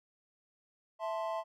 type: chord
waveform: triangle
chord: A minor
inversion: second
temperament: equal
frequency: 659.3 / 880 / 1046.5 Hz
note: E5 / A5 / C6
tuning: 0 / 0 / 0 cents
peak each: -34 / -38 / -38 dBFS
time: 0.99-1.44 s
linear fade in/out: 50 ms
effects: none